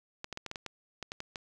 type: clicks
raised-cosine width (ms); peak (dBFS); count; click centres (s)
0.2; -21; 11; 0.244 / 0.327 / 0.374 / 0.463 / 0.514 / 0.558 / 0.663 / 1.027 / 1.119 / 1.204 / 1.358
effects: none